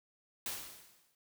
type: noise with exponential decay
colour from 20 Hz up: white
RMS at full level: -37 dBFS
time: 0.46-1.15 s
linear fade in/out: 2 ms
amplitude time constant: 150 ms
effects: none